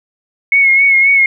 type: tone with vibrato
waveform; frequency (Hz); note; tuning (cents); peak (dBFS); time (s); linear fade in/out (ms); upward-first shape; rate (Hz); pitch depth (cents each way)
sine; 2187; C#7; -24; -6; 0.52-1.26; 2; sine; 3.8; 38
effects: none